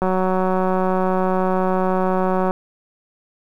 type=click train; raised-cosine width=1 ms; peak=-7 dBFS; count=464; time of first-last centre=0.02-2.509 s; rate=186 Hz; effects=8-bit